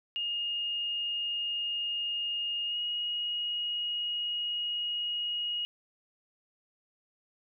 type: tone with pitch glide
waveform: sine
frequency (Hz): 2844 to 2884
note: F7 to F#7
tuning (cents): +31 to -45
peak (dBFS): -30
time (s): 0.16-5.65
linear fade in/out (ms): 0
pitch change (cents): +24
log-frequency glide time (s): 2.67-2.77
effects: none